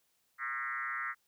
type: tone with frequency modulation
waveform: sine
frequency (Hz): 1614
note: G#6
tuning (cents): -50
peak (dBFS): -34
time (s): 0.38-1.15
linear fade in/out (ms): 50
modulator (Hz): 130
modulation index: 3.2
effects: white hiss -75 dBFS RMS until 1.27 s